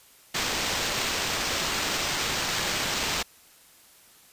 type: noise with sample-and-hold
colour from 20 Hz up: blue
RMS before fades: -28 dBFS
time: 0.34-3.23 s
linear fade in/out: 10 ms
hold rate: 11025 Hz
effects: white hiss -55 dBFS RMS until 4.32 s + resampled to 32000 Hz